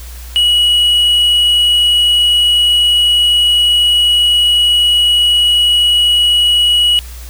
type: tone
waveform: triangle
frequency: 2918 Hz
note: F#7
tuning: 25 cents flat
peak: -6 dBFS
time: 0.36-6.99 s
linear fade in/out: 0 ms
effects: added 60 Hz sine -27 dBFS peak until 7.29 s + white hiss -36 dBFS RMS until 7.29 s